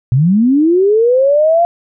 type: linear sweep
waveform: sine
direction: up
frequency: 116.54 to 698.5 Hz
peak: -7 dBFS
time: 0.12-1.65 s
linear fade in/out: 0 ms
effects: none